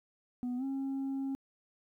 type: tone with pitch glide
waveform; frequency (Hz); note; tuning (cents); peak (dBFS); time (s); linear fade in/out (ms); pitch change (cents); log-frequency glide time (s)
sine; 246.9 to 270.8; B3 to C#4; 0 to -40; -30; 0.43-1.35; 0; +160; 0.57-0.64
effects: tanh soft clip ceiling -32 dBFS + 12-bit